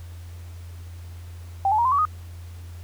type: tone with pitch steps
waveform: sine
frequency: 784 / 859.9 / 943.2 / 1034.5 / 1134.7 / 1244.5 Hz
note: G5 / A5 / A#5 / C6 / C#6 / D#6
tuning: 0 / -40 / +20 / -20 / +40 / 0 cents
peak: -17 dBFS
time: 1.65-2.052 s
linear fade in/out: 2 ms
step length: 67 ms
effects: added 86 Hz sine -36 dBFS peak until 2.83 s + pink hiss -52 dBFS RMS until 2.83 s